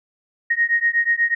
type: beating tone pair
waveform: sine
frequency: 1864.7 / 1872.9 Hz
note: A#6 / A#6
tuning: 0 / +8 cents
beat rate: 8.2 Hz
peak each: -19 dBFS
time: 0.5-1.35 s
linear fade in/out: 10 ms
effects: none